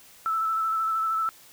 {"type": "tone with vibrato", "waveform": "sine", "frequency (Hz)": 1317, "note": "E6", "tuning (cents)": -2, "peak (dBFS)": -23, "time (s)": [0.26, 1.29], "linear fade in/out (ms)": 0, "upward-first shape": "square", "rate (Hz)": 13, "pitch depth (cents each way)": 17, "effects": ["white hiss -52 dBFS RMS until 1.52 s"]}